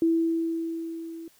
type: tone with level ramp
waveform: sine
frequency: 329.6 Hz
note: E4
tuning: in tune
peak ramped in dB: -18 to -37 dBFS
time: 0.02-1.28 s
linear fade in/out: 2 ms
effects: white hiss -60 dBFS RMS until 1.39 s